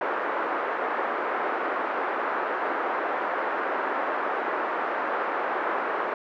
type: band-pass noise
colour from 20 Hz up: white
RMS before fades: -28 dBFS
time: 0.01-6.14 s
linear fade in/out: 2 ms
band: 330 to 1500 Hz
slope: 24 dB/octave
effects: none